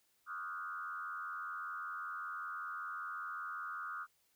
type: tone with frequency modulation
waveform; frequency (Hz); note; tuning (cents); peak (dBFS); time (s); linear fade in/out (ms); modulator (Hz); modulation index
sine; 1322; E6; +5; -40; 0.26-4.07; 50; 85.2; 1.9
effects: white hiss -75 dBFS RMS until 4.35 s